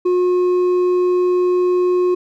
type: tone with hard clipping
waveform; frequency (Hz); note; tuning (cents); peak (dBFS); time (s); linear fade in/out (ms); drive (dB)
sine; 360.6; F#4; -45; -14; 0.05-2.15; 10; 4
effects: none